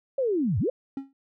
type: linear two-way sweep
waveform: sine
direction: down then up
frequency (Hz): 560 to 82.41 to 560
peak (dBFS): -22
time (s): 0.18-0.7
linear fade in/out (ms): 5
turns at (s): 0.59
type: tone with exponential decay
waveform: triangle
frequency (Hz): 272.3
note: C#4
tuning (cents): -31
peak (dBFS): -24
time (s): 0.97-1.13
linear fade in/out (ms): 2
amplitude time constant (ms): 33
effects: none